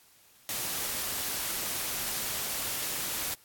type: noise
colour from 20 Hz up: white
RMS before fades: -33 dBFS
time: 0.49-3.34 s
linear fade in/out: 0 ms
effects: white hiss -60 dBFS RMS until 3.44 s + AAC 64 kbps